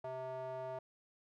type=tone with band-pass filter; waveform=square; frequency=130 Hz; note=C3; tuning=11 cents flat; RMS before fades=-43 dBFS; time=0.04-0.79 s; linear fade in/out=5 ms; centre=720 Hz; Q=4.6; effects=none